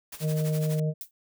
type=noise with tremolo; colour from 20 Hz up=white; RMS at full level=-39 dBFS; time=0.12-0.8 s; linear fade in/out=5 ms; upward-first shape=sine; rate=12 Hz; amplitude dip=75%
type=harmonic tone; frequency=154.8 Hz; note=D#3; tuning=9 cents flat; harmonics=1 / 3 / 4; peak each=-24 / -34 / -36 dBFS; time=0.2-0.94 s; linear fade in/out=50 ms
type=noise with exponential decay; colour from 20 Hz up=violet; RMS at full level=-32 dBFS; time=1.01-1.11 s; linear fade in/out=1 ms; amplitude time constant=20 ms
effects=none